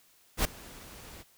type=noise with ADSR envelope; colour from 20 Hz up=pink; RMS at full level=-25 dBFS; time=0.37-1.24 s; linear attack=79 ms; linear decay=4 ms; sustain=-23 dB; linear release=33 ms; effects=white hiss -63 dBFS RMS until 1.37 s